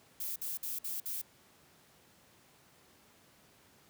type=noise bursts; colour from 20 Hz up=violet; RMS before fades=-38 dBFS; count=5; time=0.2-1.216 s; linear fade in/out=5 ms; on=160 ms; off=54 ms; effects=pink hiss -63 dBFS RMS until 3.89 s + high-pass 100 Hz 12 dB/octave